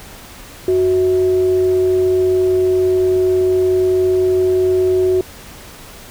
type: tone with frequency modulation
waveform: sine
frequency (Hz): 370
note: F#4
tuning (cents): 0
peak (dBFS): -11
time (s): 0.68-5.21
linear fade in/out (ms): 2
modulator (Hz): 280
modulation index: 0.27
effects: pink hiss -37 dBFS RMS until 6.1 s